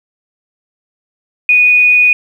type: tone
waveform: sine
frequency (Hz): 2473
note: D#7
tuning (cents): -11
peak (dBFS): -5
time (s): 1.49-2.13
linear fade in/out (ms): 2
effects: 7-bit